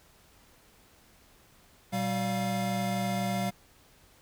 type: tone cluster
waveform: square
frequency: 120.5 / 192.9 / 702 Hz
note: B2 / G3 / F5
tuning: -42 / -28 / +9 cents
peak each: -37 / -31 / -34 dBFS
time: 1.92-3.51 s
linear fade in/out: 20 ms
effects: pink hiss -60 dBFS RMS until 4.21 s